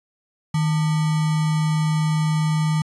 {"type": "tone with sample-and-hold", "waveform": "sine", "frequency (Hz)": 156.2, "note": "D#3", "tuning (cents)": 7, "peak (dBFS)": -17, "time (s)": [0.54, 2.82], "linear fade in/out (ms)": 5, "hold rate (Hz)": 1050, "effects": ["resampled to 24000 Hz"]}